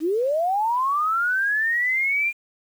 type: linear sweep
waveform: sine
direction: up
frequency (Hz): 293.7 to 2416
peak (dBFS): -19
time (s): 0-2.33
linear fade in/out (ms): 50
effects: 8-bit